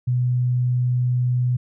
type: tone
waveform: sine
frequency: 124.3 Hz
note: B2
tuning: 12 cents sharp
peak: -17 dBFS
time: 0.07-1.57 s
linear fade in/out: 10 ms
effects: none